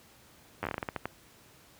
slowing click train, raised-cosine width 0.5 ms, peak -17 dBFS, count 12, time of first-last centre 0.63-1.056 s, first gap 10 ms, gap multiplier 1.25, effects pink hiss -58 dBFS RMS until 1.79 s + high-pass 60 Hz 12 dB/octave

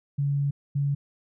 sine tone pair in turn, 141.5 / 141.5 Hz, C#3 / C#3, +36 / +36 cents, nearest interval unison, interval 0 cents, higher neither, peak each -22 / -22 dBFS, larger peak neither, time 0.18-0.51 / 0.75-0.95 s, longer first, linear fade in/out 10 ms, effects none

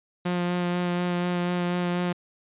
sawtooth tone with vibrato, 176.8 Hz, F3, 22 cents sharp, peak -20 dBFS, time 0.25-2.13 s, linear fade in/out 10 ms, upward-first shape sine, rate 4.1 Hz, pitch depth 13 cents each way, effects resampled to 8000 Hz

